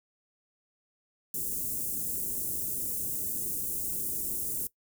white band-stop noise, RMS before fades -33 dBFS, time 1.34-4.67 s, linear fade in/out 2 ms, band 410 to 8100 Hz, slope 24 dB/octave, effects noise-tail reverb RT60 0.1 s tail -19 dB re dry

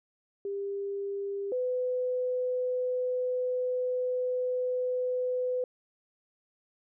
sine tone pair in turn, 398.8 / 502.5 Hz, G4 / B4, +30 / +30 cents, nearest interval major third, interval 400 cents, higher second, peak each -31 / -27 dBFS, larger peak second, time 0.45-1.52 / 1.52-5.64 s, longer second, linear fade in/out 2 ms, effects none

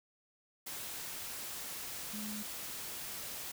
sine tone in noise, 211.4 Hz, G#3, 31 cents sharp, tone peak -41 dBFS, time 2.13-2.43 s, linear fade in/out 10 ms, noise white, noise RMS -43 dBFS, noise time 0.66-3.52 s, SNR -1 dB, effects none

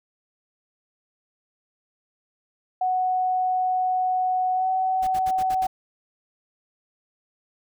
sine tone with pitch glide, 740 to 752.5 Hz, F#5 to F#5, 0 to +29 cents, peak -20 dBFS, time 2.81-5.67 s, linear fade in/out 5 ms, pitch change +29 cents, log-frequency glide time 4.54-4.67 s
pink noise bursts, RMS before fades -38 dBFS, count 6, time 5.02-5.669 s, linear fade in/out 10 ms, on 54 ms, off 65 ms
effects none

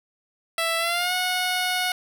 10% pulse tone with pitch glide, 662 to 730.3 Hz, E5 to F#5, +7 to -23 cents, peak -14 dBFS, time 0.58-1.92 s, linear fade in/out 2 ms, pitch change +170 cents, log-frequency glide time 0.78-1.13 s, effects none

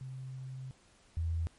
sine tone pair in turn, 130.81 / 82.41 Hz, C3 / E2, 0 / 0 cents, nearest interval minor sixth, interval 800 cents, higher first, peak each -40 / -30 dBFS, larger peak second, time 0.01-0.71 / 1.17-1.47 s, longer first, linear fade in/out 0 ms, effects pink hiss -64 dBFS RMS until 1.58 s + MP3 48 kbps

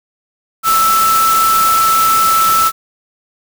sine tone in noise, 1318.5 Hz, E6, in tune, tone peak -9 dBFS, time 0.63-2.72 s, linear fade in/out 50 ms, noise white, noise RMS -18 dBFS, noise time 0.63-2.72 s, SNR +6 dB, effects none

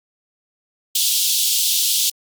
pink high-pass noise, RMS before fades -18 dBFS, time 0.95-2.1 s, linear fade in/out 5 ms, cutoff 3100 Hz, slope 48 dB/octave, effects Opus 48 kbps

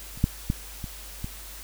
clicks, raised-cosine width 5 ms, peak -28 / -7 / -11 / -21 / -19 dBFS, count 5, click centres 0.175 / 0.241 / 0.501 / 0.842 / 1.244 s, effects added 50 Hz sine -43 dBFS peak until 1.63 s + white hiss -43 dBFS RMS until 1.63 s

